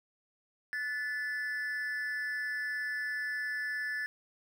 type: tone with amplitude modulation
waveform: triangle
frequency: 1739 Hz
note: A6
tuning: 21 cents flat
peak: -28 dBFS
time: 0.73-4.06 s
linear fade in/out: 0 ms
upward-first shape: sine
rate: 263 Hz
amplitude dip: 65%
effects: none